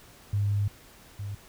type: tone pair in turn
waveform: sine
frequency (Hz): 101.8 / 101.16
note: G#2 / G#2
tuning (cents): -34 / -45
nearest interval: unison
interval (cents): 11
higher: first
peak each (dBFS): -23 / -32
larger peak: first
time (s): 0.33-0.68 / 1.19-1.35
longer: first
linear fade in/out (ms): 5
effects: pink hiss -53 dBFS RMS until 1.48 s